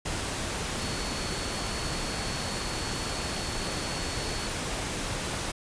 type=tone in noise; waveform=sine; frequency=4400 Hz; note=C#8; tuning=14 cents flat; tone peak=-40 dBFS; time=0.8-4.48 s; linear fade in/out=10 ms; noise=pink; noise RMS=-32 dBFS; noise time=0.05-5.52 s; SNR=-11 dB; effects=resampled to 22050 Hz